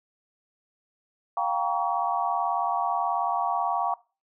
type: chord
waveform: sine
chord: G half-diminished seventh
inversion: third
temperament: just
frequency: 705.6 / 784 / 940.8 / 1128.9 Hz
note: F5 / G5 / Bb5 / Db6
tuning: +18 / 0 / +16 / +31 cents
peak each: -29 dBFS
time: 1.37-3.94 s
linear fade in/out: 2 ms
effects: noise-tail reverb RT60 0.3 s tail -20 dB re dry